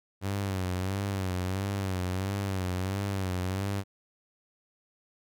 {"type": "tone with vibrato", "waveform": "sawtooth", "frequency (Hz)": 95.3, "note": "G2", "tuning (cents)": -48, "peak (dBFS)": -25, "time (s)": [0.21, 3.84], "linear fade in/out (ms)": 50, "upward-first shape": "sine", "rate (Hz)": 1.5, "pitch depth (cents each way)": 84, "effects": []}